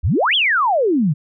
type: exponential two-way sweep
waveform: sine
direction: up then down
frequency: 60.3 to 3474 to 136.1 Hz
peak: -13 dBFS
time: 0.03-1.14 s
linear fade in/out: 20 ms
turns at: 0.35 s
effects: none